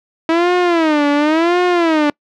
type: tone with vibrato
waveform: sawtooth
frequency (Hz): 321.7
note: E4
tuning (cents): -42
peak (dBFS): -7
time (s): 0.29-2.1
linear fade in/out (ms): 2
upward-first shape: sine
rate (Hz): 0.93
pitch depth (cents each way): 190
effects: noise-tail reverb RT60 0.1 s tail -26 dB re dry + low-pass 3000 Hz 12 dB/octave